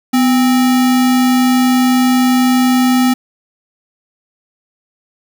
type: tone with sample-and-hold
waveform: sine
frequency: 251 Hz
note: B3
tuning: 28 cents sharp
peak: -8 dBFS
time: 0.13-3.14 s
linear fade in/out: 10 ms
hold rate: 1050 Hz
effects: none